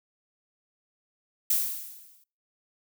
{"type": "noise with exponential decay", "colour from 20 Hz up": "violet", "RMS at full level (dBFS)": -22, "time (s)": [1.5, 2.24], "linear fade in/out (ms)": 5, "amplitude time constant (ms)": 160, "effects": ["noise-tail reverb RT60 0.4 s tail -26 dB re dry"]}